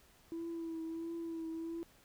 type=tone with vibrato; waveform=sine; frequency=329.6 Hz; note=E4; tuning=in tune; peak=-37 dBFS; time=0.32-1.83 s; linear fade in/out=0 ms; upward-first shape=triangle; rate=1.5 Hz; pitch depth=34 cents each way; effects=tanh soft clip ceiling -36 dBFS + pink hiss -65 dBFS RMS until 2.04 s